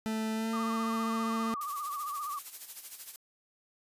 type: tone with pitch glide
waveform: 40% pulse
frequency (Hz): 220 to 225.4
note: A3 to A3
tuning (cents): 0 to +42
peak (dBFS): -30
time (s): 0.06-1.54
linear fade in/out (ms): 0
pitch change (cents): +42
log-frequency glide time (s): 0.34-0.53
type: tone with vibrato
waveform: sine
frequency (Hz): 1174.7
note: D6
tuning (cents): 0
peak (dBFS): -34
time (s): 0.53-2.39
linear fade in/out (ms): 5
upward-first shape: sine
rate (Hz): 15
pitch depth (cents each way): 80
type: noise with tremolo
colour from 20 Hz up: blue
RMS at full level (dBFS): -41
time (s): 1.61-3.16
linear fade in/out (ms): 2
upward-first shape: sine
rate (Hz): 13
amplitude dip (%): 65
effects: resampled to 32000 Hz